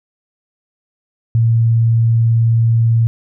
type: tone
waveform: sine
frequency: 114.8 Hz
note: A#2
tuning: 26 cents flat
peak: -9 dBFS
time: 1.35-3.07 s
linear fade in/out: 0 ms
effects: none